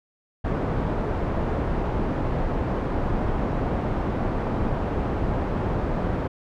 pink low-pass noise, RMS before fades -25 dBFS, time 0.44-6.28 s, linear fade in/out 10 ms, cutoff 920 Hz, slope 12 dB/octave, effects none

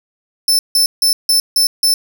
sawtooth tone bursts, 5290 Hz, E8, 5 cents sharp, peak -7 dBFS, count 6, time 0.48-1.94 s, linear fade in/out 2 ms, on 110 ms, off 160 ms, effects none

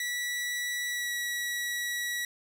sawtooth tone with pitch glide, 1949 to 1932.2 Hz, B6 to B6, -23 to -38 cents, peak -27 dBFS, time 0-2.25 s, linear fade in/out 2 ms, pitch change -15 cents, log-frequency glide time 0.89-1.12 s, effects none

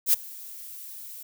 violet noise with ADSR envelope, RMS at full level -17 dBFS, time 0.06-1.23 s, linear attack 73 ms, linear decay 14 ms, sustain -24 dB, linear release 5 ms, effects none

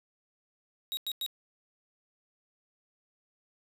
45% pulse tone bursts, 3804 Hz, A#7, 34 cents sharp, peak -32 dBFS, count 3, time 0.92-1.263 s, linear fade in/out 0 ms, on 51 ms, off 95 ms, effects none

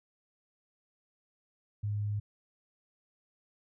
sine tone, 103.8 Hz, G#2, in tune, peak -30 dBFS, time 1.83-2.2 s, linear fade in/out 10 ms, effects none

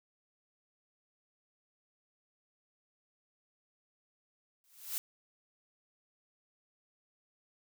blue noise with exponential growth, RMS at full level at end -33 dBFS, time 4.64-4.98 s, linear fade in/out 0 ms, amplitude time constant 73 ms, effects none

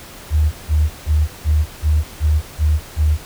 sine tone bursts, 76.3 Hz, D#2, 33 cents flat, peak -11 dBFS, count 8, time 0.3-3.18 s, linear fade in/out 50 ms, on 220 ms, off 160 ms, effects pink hiss -37 dBFS RMS until 3.25 s

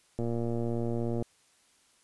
click train, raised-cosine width 2 ms, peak -20 dBFS, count 122, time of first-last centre 0.19-1.224 s, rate 117 Hz, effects white hiss -65 dBFS RMS until 2.03 s + resampled to 24000 Hz

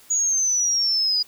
sine exponential sweep, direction down, 6800 to 4888 Hz, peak -18 dBFS, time 0.1-1.23 s, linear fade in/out 10 ms, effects white hiss -51 dBFS RMS until 1.27 s

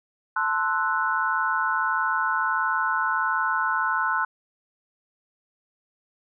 sine chord, F# half-diminished seventh, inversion first, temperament equal, 880 / 1046.5 / 1318.5 / 1480 Hz, A5 / C6 / E6 / F#6, 0 / 0 / 0 / 0 cents, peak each -29 / -27 / -28 / -25 dBFS, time 0.36-4.25 s, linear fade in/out 5 ms, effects none

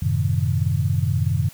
sine chord, F# diminished seventh, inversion none, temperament equal with one note detuned, 92.5 / 109.18 / 130.81 / 155.56 Hz, F#2 / A2 / C3 / Eb3, 0 / -13 / 0 / 0 cents, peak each -22 / -24 / -23 / -25 dBFS, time 0.02-1.49 s, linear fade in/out 5 ms, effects white hiss -46 dBFS RMS until 1.53 s

